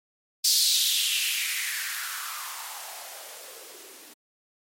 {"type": "noise with band-pass filter sweep", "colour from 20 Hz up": "violet", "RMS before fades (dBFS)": -29, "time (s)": [0.44, 4.14], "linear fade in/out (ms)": 10, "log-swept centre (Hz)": [4900, 300], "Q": 3.8, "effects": ["MP3 64 kbps"]}